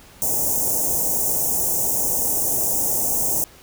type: band-stop noise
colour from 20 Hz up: white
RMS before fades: -21 dBFS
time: 0.22-3.44 s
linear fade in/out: 0 ms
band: 870 to 6100 Hz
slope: 48 dB/octave
effects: pink hiss -47 dBFS RMS until 3.62 s